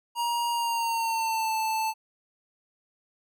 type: tone with pitch glide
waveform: square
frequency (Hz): 945 to 881.7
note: A#5 to A5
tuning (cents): +23 to +3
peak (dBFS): -26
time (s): 0.15-1.94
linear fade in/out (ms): 50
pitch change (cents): -120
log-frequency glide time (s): 0.51-1.54
effects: none